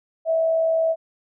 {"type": "tone with frequency modulation", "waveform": "sine", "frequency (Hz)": 651, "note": "E5", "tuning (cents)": -22, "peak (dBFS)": -17, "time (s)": [0.25, 0.96], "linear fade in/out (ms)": 50, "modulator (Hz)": 59.1, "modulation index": 0.22, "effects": []}